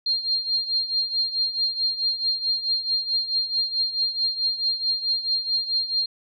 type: tone with tremolo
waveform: sine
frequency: 4203 Hz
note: C8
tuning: 7 cents sharp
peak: -18 dBFS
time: 0.06-6.06 s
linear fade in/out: 5 ms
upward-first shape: triangle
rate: 4.6 Hz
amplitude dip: 80%
effects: none